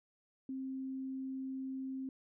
sine tone, 264.5 Hz, C4, 19 cents sharp, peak -38 dBFS, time 0.49-2.09 s, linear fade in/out 2 ms, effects none

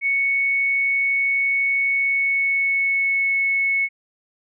sine tone with pitch glide, 2217 to 2202 Hz, C#7 to C#7, 0 to -12 cents, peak -17 dBFS, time 0.01-3.89 s, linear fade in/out 50 ms, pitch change -12 cents, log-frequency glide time 1.89-3.34 s, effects none

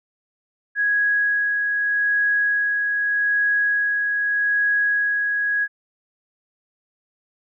sine tone with tremolo, 1661.2 Hz, G#6, in tune, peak -16 dBFS, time 0.75-5.68 s, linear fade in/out 50 ms, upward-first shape sine, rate 0.82 Hz, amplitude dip 30%, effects none

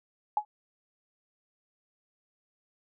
sine tone with exponential decay, 843 Hz, G#5, 26 cents sharp, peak -19 dBFS, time 0.37-0.45 s, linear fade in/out 2 ms, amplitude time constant 17 ms, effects none

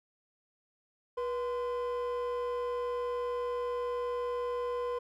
triangle tone pair together, 486.2 / 1031.5 Hz, B4 / C6, -27 / -25 cents, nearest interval octave + minor second, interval 1302 cents, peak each -29 / -35 dBFS, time 1.17-4.99 s, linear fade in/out 10 ms, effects tanh soft clip ceiling -27 dBFS

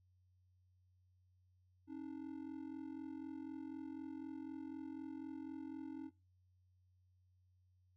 triangle ring-modulated tone, 293.7 Hz, D4, in tune, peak -40 dBFS, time 1.87-6.11 s, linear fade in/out 50 ms, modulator 22 Hz, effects noise-tail reverb RT60 0.3 s tail -22 dB re dry + added 91 Hz sine -70 dBFS peak until 7.96 s

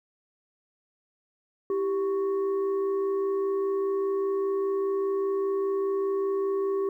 sine tone with frequency modulation, 392 Hz, G4, in tune, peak -24 dBFS, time 1.7-6.89 s, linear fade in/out 2 ms, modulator 719 Hz, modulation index 0.4, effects 11-bit

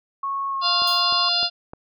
sine tone with pitch glide, 1100 to 1084.2 Hz, C#6 to C#6, -14 to -39 cents, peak -23 dBFS, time 0.23-1.29 s, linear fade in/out 5 ms, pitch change -25 cents, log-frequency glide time 0.49-0.57 s
harmonic tone, 698.5 Hz, F5, in tune, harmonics 1 / 2 / 4 / 5 / 6 / 7, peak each -29 / -31 / -28 / -26 / -23 / -23 dBFS, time 0.61-1.5 s, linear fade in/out 50 ms
click train, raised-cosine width 1 ms, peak -22 dBFS, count 4, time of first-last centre 0.82-1.735 s, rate 3.28 Hz
5% pulse tone with exponential decay, 3290 Hz, G#7, 17 cents flat, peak -21 dBFS, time 0.87-1.14 s, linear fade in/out 5 ms, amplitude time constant 57 ms
effects none

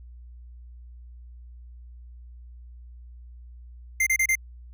square tone bursts, 2093 Hz, C7, in tune, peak -20 dBFS, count 4, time 4-4.354 s, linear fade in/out 5 ms, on 66 ms, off 30 ms, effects added 60 Hz sine -42 dBFS peak until 4.73 s

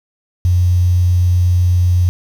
sine tone with quantisation, 89.2 Hz, F2, 37 cents sharp, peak -9 dBFS, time 0.45-2.09 s, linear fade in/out 0 ms, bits 6, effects none

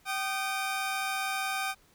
20% pulse tone pair together, 772 / 1225.5 Hz, G5 / D#6, -27 / -27 cents, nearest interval minor sixth, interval 800 cents, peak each -27 / -29 dBFS, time 0.05-1.75 s, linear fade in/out 50 ms, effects pink hiss -63 dBFS RMS until 1.94 s

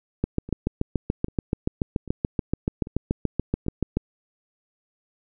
two click trains, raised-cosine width 3 ms, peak -24 / -9 dBFS, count 5 / 27, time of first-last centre 0.49-3.665 / 0.24-3.97 s, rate 1.26 / 6.97 Hz, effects none

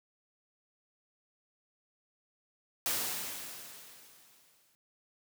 white noise with exponential decay, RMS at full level -31 dBFS, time 2.86-4.75 s, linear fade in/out 0 ms, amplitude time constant 410 ms, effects high-pass 100 Hz 12 dB/octave

